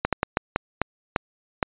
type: slowing click train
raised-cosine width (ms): 0.5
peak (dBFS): -5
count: 8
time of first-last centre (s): 0.05-1.628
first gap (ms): 77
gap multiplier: 1.35
effects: resampled to 8000 Hz